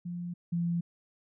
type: tone pair in turn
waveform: sine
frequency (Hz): 174.61 / 171.12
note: F3 / F3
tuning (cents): 0 / -35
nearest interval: unison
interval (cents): 35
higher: first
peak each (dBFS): -34 / -27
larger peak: second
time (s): 0.05-0.34 / 0.52-0.81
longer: neither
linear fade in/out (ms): 10
effects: none